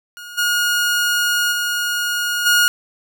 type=tone with level steps; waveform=sawtooth; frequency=1435 Hz; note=F6; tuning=47 cents sharp; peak=-29 / -12 / -15 / -8 dBFS; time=0.17-2.68 s; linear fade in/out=0 ms; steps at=0.37 / 1.51 / 2.45 s; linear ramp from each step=20 ms; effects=none